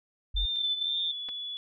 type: tone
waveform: sine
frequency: 47 Hz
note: F#1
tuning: 28 cents sharp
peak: -27 dBFS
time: 0.34-0.46 s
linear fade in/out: 10 ms
type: tone with vibrato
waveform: sine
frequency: 3559 Hz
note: A7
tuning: 19 cents sharp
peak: -28 dBFS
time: 0.36-1.12 s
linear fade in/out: 10 ms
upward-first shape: sine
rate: 2 Hz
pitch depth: 25 cents each way
type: tone with pitch glide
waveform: sine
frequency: 3520 to 3422 Hz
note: A7 to A7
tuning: 0 to -49 cents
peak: -34 dBFS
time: 0.56-1.57 s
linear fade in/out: 0 ms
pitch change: -49 cents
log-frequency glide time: 0.78-0.99 s
type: clicks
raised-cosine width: 0.3 ms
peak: -29 dBFS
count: 2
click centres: 1.287 / 1.291 s
effects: none